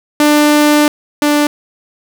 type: tone pair in turn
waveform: sawtooth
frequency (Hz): 297.2 / 294.5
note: D4 / D4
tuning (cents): +21 / +5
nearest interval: unison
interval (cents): 16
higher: first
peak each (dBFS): -3 / -5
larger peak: first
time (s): 0.2-0.88 / 1.22-1.47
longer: first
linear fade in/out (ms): 2
effects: none